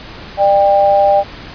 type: tone pair together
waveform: sine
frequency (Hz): 596.9 / 795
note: D5 / G5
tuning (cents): +28 / +24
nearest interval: perfect fourth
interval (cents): 496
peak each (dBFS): -10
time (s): 0.37-1.24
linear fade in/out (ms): 50
effects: pink hiss -32 dBFS RMS until 1.54 s + resampled to 11025 Hz